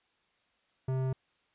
square tone with low-pass filter, 131 Hz, C3, 2 cents sharp, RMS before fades -31 dBFS, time 0.88-1.13 s, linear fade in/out 5 ms, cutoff 890 Hz, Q 0.55, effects white hiss -72 dBFS RMS until 1.54 s + resampled to 8000 Hz

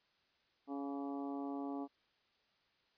harmonic tone with a mistuned harmonic, 140 Hz, C#3, 18 cents sharp, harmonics 2 / 3 / 4 / 5 / 6 / 7 / 8, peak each -40 / -49 / -54 / -49 / -51 / -57 / -55 dBFS, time 0.67-1.88 s, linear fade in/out 50 ms, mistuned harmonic 8, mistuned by +37 cents, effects white hiss -75 dBFS RMS until 2.97 s + resampled to 11025 Hz

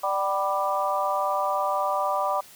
harmonic tone with a mistuned harmonic, 197.3 Hz, G3, 11 cents sharp, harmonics 3 / 4 / 5 / 6, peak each -28 / -28 / -28 / -28 dBFS, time 0.03-2.41 s, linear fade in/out 10 ms, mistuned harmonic 4, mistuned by -47 cents, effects white hiss -49 dBFS RMS until 2.55 s

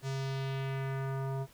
square tone with low-pass filter sweep, 135 Hz, C#3, 45 cents flat, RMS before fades -35 dBFS, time 0.02-1.47 s, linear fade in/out 50 ms, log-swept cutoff 7200 to 820 Hz, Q 1.5, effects pink hiss -60 dBFS RMS until 1.53 s

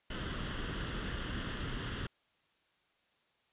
pink noise with comb filter, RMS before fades -38 dBFS, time 0.1-2.07 s, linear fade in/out 5 ms, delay 0.64 ms, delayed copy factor +0.6, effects white hiss -73 dBFS RMS until 3.52 s + resampled to 8000 Hz

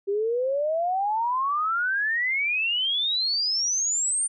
sine exponential sweep, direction up, 390 to 9120 Hz, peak -22 dBFS, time 0.07-4.28 s, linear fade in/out 20 ms, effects none

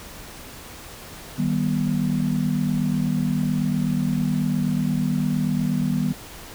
sine chord, Eb augmented, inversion none, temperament just, 155.56 / 194.45 / 243.1 Hz, Eb3 / G3 / B3, 0 / -14 / -27 cents, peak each -24 dBFS, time 1.38-6.13 s, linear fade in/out 10 ms, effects pink hiss -40 dBFS RMS until 6.54 s

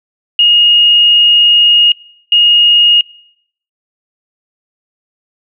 sine tone pair in turn, 2862 / 2862 Hz, F7 / F7, +42 / +42 cents, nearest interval unison, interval 0 cents, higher neither, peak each -4 dBFS, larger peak neither, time 0.39-1.92 / 2.32-3.01 s, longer first, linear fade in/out 2 ms, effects noise-tail reverb RT60 0.7 s tail -23 dB re dry

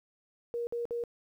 sine tone bursts, 472.8 Hz, A#4, 24 cents sharp, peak -31 dBFS, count 3, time 0.54-1.038 s, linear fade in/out 0 ms, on 130 ms, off 54 ms, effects 11-bit

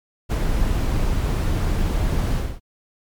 brown noise with ADSR envelope, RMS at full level -18 dBFS, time 0.29-2.6 s, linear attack 27 ms, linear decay 41 ms, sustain -2 dB, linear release 250 ms, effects MP3 96 kbps

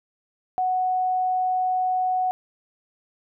sine tone, 740 Hz, F#5, in tune, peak -20 dBFS, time 0.58-2.31 s, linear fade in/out 0 ms, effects none

